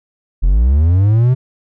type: linear sweep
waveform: triangle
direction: up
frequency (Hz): 38.89 to 130.81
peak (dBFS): -6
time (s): 0.42-1.35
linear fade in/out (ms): 20
effects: none